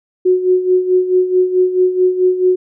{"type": "tone with tremolo", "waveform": "sine", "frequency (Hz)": 367.1, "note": "F#4", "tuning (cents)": -14, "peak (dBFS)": -7, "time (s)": [0.25, 2.56], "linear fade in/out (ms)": 10, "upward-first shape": "sine", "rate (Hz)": 4.6, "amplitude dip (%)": 70, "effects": []}